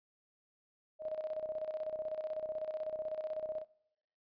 sine tone with tremolo, 623 Hz, D#5, 2 cents sharp, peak -34 dBFS, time 0.99-3.65 s, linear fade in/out 50 ms, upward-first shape square, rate 16 Hz, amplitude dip 60%, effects noise-tail reverb RT60 0.8 s tail -23 dB re dry + resampled to 11025 Hz

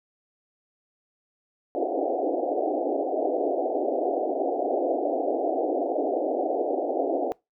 white band-pass noise, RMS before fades -26 dBFS, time 1.75-7.32 s, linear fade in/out 0 ms, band 270 to 760 Hz, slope 96 dB/octave, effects noise-tail reverb RT60 0.2 s tail -23 dB re dry

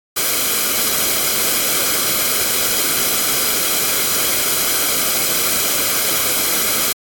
white noise with comb filter, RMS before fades -17 dBFS, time 0.16-6.93 s, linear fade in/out 10 ms, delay 1.1 ms, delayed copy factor -0.55, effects AAC 64 kbps

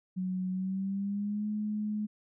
sine tone with pitch glide, 185 to 211.3 Hz, F#3 to G#3, 0 to +30 cents, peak -30 dBFS, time 0.16-2.07 s, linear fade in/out 20 ms, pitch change +230 cents, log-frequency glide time 0.51-1.47 s, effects none

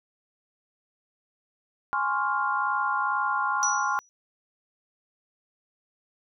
sine chord, Db major seventh, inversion second, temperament equal with one note detuned, 830.6 / 1046.5 / 1108.7 / 1401.8 Hz, Ab5 / C6 / Db6 / F6, 0 / 0 / 0 / +6 cents, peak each -30 / -28 / -31 / -28 dBFS, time 1.93-3.99 s, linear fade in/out 0 ms
sine tone with exponential decay, 5870 Hz, F#8, 15 cents flat, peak -21 dBFS, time 3.63-4.09 s, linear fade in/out 0 ms, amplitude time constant 100 ms
effects none

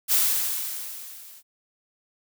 blue noise with level ramp, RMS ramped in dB -18 to -48 dBFS, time 0.08-1.43 s, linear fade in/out 50 ms, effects none

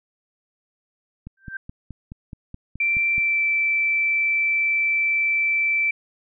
click train, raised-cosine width 5 ms, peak -23 dBFS, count 10, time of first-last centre 1.27-3.181 s, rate 4.71 Hz
sine tone with exponential growth, 1568 Hz, G6, in tune, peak -25 dBFS, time 1.37-1.57 s, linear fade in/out 5 ms, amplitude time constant 42 ms
sine tone with pitch glide, 2349 to 2329 Hz, D7 to D7, 0 to -15 cents, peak -18 dBFS, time 2.8-5.91 s, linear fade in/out 5 ms, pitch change -15 cents, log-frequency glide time 3.1-3.43 s
effects none

